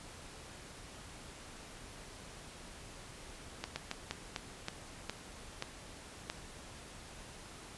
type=slowing click train; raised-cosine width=0.2 ms; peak=-19 dBFS; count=9; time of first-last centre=3.64-6.3 s; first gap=120 ms; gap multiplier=1.28; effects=pink hiss -51 dBFS RMS until 7.77 s + resampled to 24000 Hz